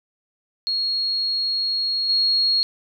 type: tone with level steps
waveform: sine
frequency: 4298 Hz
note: C8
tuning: 46 cents sharp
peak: -20 / -16 dBFS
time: 0.67-2.63 s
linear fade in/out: 0 ms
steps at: 2.09 s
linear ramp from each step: 5 ms
effects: none